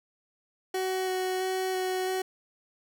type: tone with vibrato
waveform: 30% pulse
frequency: 373.3 Hz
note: F#4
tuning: 15 cents sharp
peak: -25 dBFS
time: 0.74-2.22 s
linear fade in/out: 5 ms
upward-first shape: square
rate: 1.5 Hz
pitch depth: 8 cents each way
effects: none